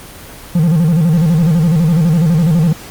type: tone with vibrato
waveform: triangle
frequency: 163.8 Hz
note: E3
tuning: 11 cents flat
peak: -6 dBFS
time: 0.55-2.73 s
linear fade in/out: 5 ms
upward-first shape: square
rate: 12 Hz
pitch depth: 110 cents each way
effects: pink hiss -33 dBFS RMS until 2.9 s + Opus 24 kbps